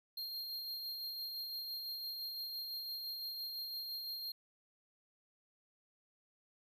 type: tone with tremolo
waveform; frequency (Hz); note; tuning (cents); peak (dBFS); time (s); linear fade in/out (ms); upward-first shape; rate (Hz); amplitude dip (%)
square; 4211; C8; +10; -40; 0.17-4.32; 5; sine; 5.9; 30
effects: none